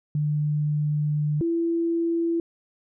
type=tone pair in turn; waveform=sine; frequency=149.3 / 335.2 Hz; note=D3 / E4; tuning=+29 / +29 cents; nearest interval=octave + major second; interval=1400 cents; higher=second; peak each=-21 dBFS; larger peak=neither; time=0.15-1.41 / 1.41-2.4 s; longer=first; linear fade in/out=2 ms; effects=none